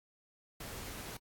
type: noise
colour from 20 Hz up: pink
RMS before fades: -45 dBFS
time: 0.6-1.17 s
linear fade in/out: 5 ms
effects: AAC 64 kbps